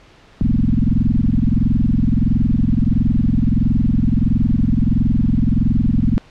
sine tone with frequency modulation, 123.47 Hz, B2, in tune, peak -12 dBFS, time 0.41-6.18 s, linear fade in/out 0 ms, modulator 21.5 Hz, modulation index 6.1, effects pink hiss -47 dBFS RMS until 6.3 s + low-pass 4000 Hz 12 dB/octave

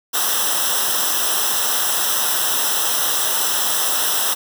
white noise with comb filter, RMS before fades -19 dBFS, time 0.13-4.35 s, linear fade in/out 20 ms, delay 0.44 ms, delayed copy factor -1, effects none

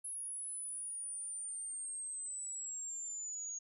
sine linear sweep, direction down, 10600 to 6620 Hz, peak -40 dBFS, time 0.04-3.59 s, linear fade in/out 10 ms, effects none

